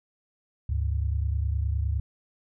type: tone pair together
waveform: sine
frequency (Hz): 71.91 / 101.7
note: D2 / G#2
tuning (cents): -36 / -36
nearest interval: tritone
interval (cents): 600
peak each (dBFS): -25 / -29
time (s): 0.69-2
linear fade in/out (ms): 5
effects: none